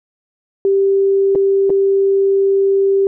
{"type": "tone with dropouts", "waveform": "sine", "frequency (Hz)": 392, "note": "G4", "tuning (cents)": 0, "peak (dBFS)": -10, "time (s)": [0.65, 3.07], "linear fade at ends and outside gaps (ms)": 1, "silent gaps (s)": [[1.351, 1.356], [1.696, 1.702]], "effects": []}